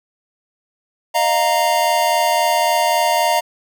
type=chord; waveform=square; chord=Eb suspended second; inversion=none; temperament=equal with one note detuned; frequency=614.8 / 698.5 / 932.3 Hz; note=Eb5 / F5 / Bb5; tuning=-21 / 0 / 0 cents; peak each=-21 / -19 / -18 dBFS; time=1.14-3.41 s; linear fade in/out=20 ms; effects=none